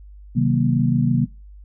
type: chord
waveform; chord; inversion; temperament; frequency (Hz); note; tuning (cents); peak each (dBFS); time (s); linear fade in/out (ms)
sine; C half-diminished seventh; none; just; 130.81 / 156.98 / 188.37 / 235.5; C3 / Eb3 / Gb3 / Bb3; 0 / +16 / +31 / +18; -19 / -22 / -24 / -20; 0.35-1.26; 20
effects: noise-tail reverb RT60 0.3 s tail -24 dB re dry + added 50 Hz sine -39 dBFS peak until 1.64 s